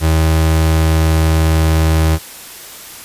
35% pulse tone, 79.8 Hz, D#2, 44 cents sharp, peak -8 dBFS, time 0-2.19 s, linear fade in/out 50 ms, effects white hiss -33 dBFS RMS until 3.04 s + resampled to 32000 Hz

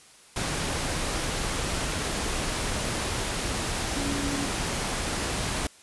sine tone in noise, 281.8 Hz, C#4, 29 cents sharp, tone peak -30 dBFS, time 3.96-4.46 s, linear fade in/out 2 ms, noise pink, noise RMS -29 dBFS, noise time 0.36-5.67 s, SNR -4 dB, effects white hiss -53 dBFS RMS until 5.82 s + resampled to 24000 Hz

